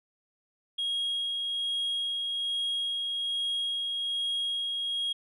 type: tone with tremolo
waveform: sine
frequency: 3279 Hz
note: G#7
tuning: 23 cents flat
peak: -25 dBFS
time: 0.78-5.13 s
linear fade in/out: 10 ms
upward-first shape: sine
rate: 1.2 Hz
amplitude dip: 30%
effects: tanh soft clip ceiling -26 dBFS